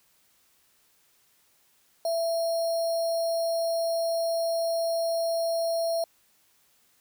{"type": "tone with sample-and-hold", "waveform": "sine", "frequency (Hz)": 666, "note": "E5", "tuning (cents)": 18, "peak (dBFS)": -24, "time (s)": [2.05, 6.04], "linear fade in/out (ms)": 2, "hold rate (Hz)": 4900, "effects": ["white hiss -65 dBFS RMS until 7 s"]}